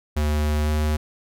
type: tone with pitch glide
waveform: square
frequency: 75.2 to 76.12 Hz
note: D2 to D#2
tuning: +42 to -37 cents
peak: -20 dBFS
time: 0.16-0.97 s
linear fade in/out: 10 ms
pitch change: +21 cents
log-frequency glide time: 0.62-0.69 s
effects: none